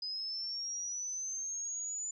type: linear sweep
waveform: sine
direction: up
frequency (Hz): 4978 to 7040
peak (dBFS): -36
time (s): 0.02-2.11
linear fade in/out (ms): 5
effects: none